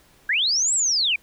sine linear two-way sweep, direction up then down, 1531 to 7950 to 2280 Hz, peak -18 dBFS, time 0.29-1.16 s, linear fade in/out 5 ms, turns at 0.74 s, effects pink hiss -56 dBFS RMS until 1.22 s

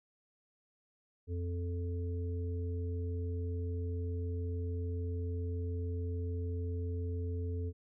harmonic tone, 87.31 Hz, F2, in tune, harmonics 1 / 3 / 5, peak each -34 / -46 / -44 dBFS, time 1.27-7.73 s, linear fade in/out 50 ms, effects none

